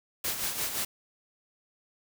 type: noise with tremolo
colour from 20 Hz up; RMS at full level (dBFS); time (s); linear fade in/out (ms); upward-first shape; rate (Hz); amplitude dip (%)
white; -30; 0.24-0.85; 5; sine; 5.8; 55
effects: none